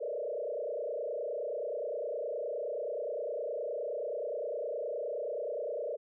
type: tone with frequency modulation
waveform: sine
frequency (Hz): 532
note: C5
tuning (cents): +29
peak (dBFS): -33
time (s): 0-5.97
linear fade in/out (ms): 20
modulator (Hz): 29.6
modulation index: 3
effects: none